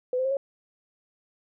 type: tone with pitch steps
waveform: sine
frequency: 503 / 518.3 / 534.1 / 550.4 Hz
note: B4 / C5 / C5 / C#5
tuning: +32 / -16 / +36 / -12 cents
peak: -23 dBFS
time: 0.13-0.37 s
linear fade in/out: 2 ms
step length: 60 ms
effects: none